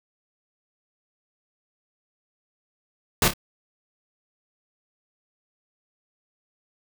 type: noise with echo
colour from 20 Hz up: pink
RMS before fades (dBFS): -19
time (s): 3.22-3.28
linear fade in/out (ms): 2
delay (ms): 28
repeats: 2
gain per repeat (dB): -9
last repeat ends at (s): 3.336
effects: none